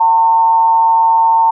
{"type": "tone with amplitude modulation", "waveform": "sine", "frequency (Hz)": 907, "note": "A#5", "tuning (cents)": -48, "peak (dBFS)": -5, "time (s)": [0, 1.51], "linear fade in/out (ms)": 10, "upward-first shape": "sine", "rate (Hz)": 162, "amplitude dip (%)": 45, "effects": []}